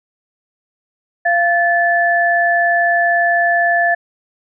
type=tone pair together; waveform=sine; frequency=689.7 / 1742 Hz; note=F5 / A6; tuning=-22 / -18 cents; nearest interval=octave + major third; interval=1604 cents; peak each=-14 dBFS; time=1.25-3.95 s; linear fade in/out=10 ms; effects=none